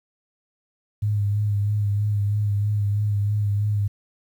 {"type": "tone with vibrato", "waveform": "sine", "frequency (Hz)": 103.2, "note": "G#2", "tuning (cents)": -10, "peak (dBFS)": -19, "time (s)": [1.02, 3.88], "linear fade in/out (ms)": 10, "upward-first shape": "sine", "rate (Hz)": 3.1, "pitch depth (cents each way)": 32, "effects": ["9-bit"]}